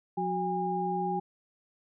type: tone cluster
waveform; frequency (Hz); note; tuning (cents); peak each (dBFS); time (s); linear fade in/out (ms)
sine; 179.9 / 370.2 / 813; F#3 / F#4 / G#5; -48 / +1 / -37; -34 / -34 / -30; 0.17-1.2; 10
effects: none